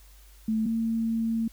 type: tone pair in turn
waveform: sine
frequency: 220 / 226.4 Hz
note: A3 / A3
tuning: 0 / +50 cents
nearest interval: unison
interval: 50 cents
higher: second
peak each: -23 / -24 dBFS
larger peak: first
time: 0.48-0.66 / 0.66-1.48 s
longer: second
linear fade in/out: 5 ms
effects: added 50 Hz sine -50 dBFS peak until 1.52 s + white hiss -58 dBFS RMS until 1.52 s

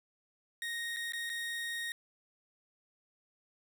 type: tone with dropouts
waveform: 30% pulse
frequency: 1864.7 Hz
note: A#6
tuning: in tune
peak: -33 dBFS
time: 0.62-1.92 s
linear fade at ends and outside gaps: 1 ms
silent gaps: 0.963-0.968 / 1.122-1.134 / 1.295-1.299 s
effects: none

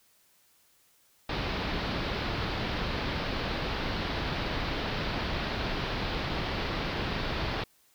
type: low-pass noise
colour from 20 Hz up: pink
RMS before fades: -32 dBFS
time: 1.29-7.64 s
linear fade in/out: 5 ms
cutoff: 4700 Hz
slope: 48 dB/octave
effects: white hiss -65 dBFS RMS until 7.94 s

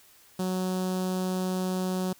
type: tone with notch filter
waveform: sawtooth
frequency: 185 Hz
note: F#3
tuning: in tune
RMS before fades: -29 dBFS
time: 0.39-2.13 s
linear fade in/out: 5 ms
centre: 2100 Hz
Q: 0.84
effects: white hiss -57 dBFS RMS until 2.19 s

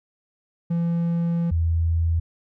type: tone pair in turn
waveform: triangle / sine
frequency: 169.4 / 82.81 Hz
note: E3 / E2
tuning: +48 / +8 cents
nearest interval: octave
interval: 1240 cents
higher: first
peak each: -18 dBFS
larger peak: neither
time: 0.7-1.51 / 1.51-2.2 s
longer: first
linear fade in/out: 10 ms
effects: none

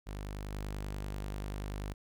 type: tone with level steps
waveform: sawtooth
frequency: 50.3 Hz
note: G1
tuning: 45 cents sharp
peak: -35 / -33 dBFS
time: 0.06-1.94 s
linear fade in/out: 20 ms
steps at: 0.52 s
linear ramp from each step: 10 ms
effects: none

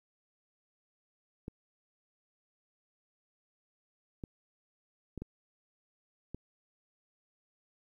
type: clicks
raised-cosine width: 3 ms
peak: -27 dBFS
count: 5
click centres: 1.481 / 4.238 / 5.177 / 5.22 / 6.346 s
effects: 11-bit

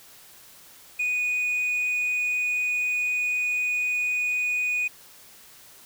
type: tone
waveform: sine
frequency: 2474 Hz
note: D#7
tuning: 10 cents flat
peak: -20 dBFS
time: 0.99-4.88 s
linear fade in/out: 10 ms
effects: tanh soft clip ceiling -22 dBFS + white hiss -50 dBFS RMS until 5.85 s

